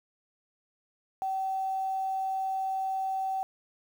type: tone with quantisation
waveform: sine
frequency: 767 Hz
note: G5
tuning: 38 cents flat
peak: -28 dBFS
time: 1.22-3.43 s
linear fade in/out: 0 ms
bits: 9
effects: none